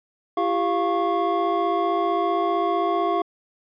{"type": "tone cluster", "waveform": "triangle", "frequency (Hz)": [339, 394.5, 698, 1100], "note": ["E4", "G4", "F5", "C#6"], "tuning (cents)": [49, 11, -1, -14], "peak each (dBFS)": [-24, -24, -22, -24], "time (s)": [0.37, 3.22], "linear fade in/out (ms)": 5, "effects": ["resampled to 11025 Hz"]}